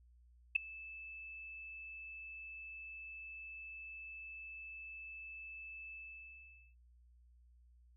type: tone with ADSR envelope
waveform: sine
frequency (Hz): 2626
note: E7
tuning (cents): -7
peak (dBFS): -23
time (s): 0.55-6.75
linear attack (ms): 11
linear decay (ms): 4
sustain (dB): -24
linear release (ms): 820
effects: added 60 Hz sine -62 dBFS peak until 7.96 s